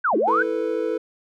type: linear two-way sweep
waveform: sine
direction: down then up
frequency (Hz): 1603 to 283.2 to 1603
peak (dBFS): -17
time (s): 0.04-0.43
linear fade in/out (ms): 10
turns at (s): 0.17
type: tone with exponential decay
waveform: triangle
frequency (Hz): 220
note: A3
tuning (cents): 0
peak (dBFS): -27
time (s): 0.13-0.73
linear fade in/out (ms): 5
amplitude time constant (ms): 130
type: chord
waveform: triangle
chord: E suspended fourth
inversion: none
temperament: equal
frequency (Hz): 329.6 / 440 / 493.9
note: E4 / A4 / B4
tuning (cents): 0 / 0 / 0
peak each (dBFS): -26 / -23 / -24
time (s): 0.27-0.98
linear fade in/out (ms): 10
effects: none